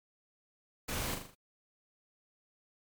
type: noise with echo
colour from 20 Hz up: pink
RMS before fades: -37 dBFS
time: 0.88-1.15 s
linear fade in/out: 10 ms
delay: 40 ms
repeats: 5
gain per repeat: -5 dB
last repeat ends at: 1.35 s
effects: MP3 96 kbps